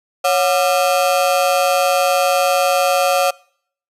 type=ring-modulated tone; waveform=35% pulse; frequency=640 Hz; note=D#5; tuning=49 cents sharp; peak=-8 dBFS; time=0.24-3.31 s; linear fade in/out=10 ms; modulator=86.2 Hz; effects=noise-tail reverb RT60 0.6 s tail -25 dB re dry + resampled to 32000 Hz